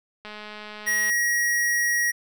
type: click train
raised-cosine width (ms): 0.3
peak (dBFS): -23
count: 180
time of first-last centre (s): 0.25-1.098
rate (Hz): 211
type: tone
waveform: square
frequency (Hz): 1900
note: A#6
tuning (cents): +33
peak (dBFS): -21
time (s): 0.86-2.12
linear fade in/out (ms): 20
effects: none